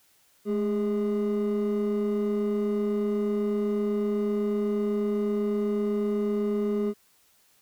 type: tone pair together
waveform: triangle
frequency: 212 / 410 Hz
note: G#3 / G#4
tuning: +36 / -22 cents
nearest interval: major seventh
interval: 1142 cents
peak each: -24 dBFS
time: 0.45-6.94 s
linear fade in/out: 50 ms
effects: tanh soft clip ceiling -17 dBFS + white hiss -63 dBFS RMS until 7.61 s